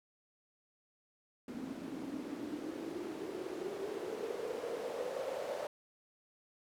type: noise with band-pass filter sweep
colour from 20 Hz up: white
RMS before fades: -41 dBFS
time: 1.48-5.67 s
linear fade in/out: 2 ms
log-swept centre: 250 to 570 Hz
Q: 6.4
effects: none